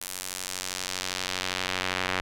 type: tone with band-pass filter sweep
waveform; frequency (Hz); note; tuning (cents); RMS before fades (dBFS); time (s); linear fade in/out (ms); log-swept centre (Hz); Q
sawtooth; 92.5; F#2; 0; -32; 0.01-2.21; 5; 11000 to 2100; 0.9
effects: none